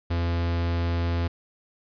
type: tone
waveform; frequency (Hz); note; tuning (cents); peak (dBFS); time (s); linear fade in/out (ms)
45% pulse; 85.2; F2; -42; -23; 0.1-1.28; 10
effects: resampled to 11025 Hz + 10-bit